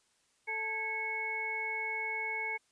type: harmonic tone with a mistuned harmonic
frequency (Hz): 440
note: A4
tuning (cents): 0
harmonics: 1 / 2 / 4 / 5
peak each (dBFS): -45 / -41 / -46 / -34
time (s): 0.47-2.58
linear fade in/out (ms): 20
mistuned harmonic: 4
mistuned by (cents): -110
effects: white hiss -72 dBFS RMS until 2.71 s + resampled to 22050 Hz